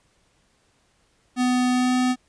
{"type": "tone with pitch glide", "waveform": "square", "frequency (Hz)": [250, 252.3], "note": ["B3", "B3"], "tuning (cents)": [21, 37], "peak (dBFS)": -19, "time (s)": [1.36, 2.16], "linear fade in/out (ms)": 50, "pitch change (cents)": 16, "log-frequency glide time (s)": [1.71, 1.94], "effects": ["pink hiss -64 dBFS RMS until 2.28 s", "resampled to 22050 Hz"]}